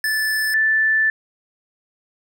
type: tone pair in turn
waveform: square / sine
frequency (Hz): 1748 / 1759.1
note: A6 / A6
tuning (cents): -12 / -1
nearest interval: unison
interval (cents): 11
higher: second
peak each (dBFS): -19 / -14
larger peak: second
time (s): 0.04-0.54 / 0.54-1.1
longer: second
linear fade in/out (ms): 2
effects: none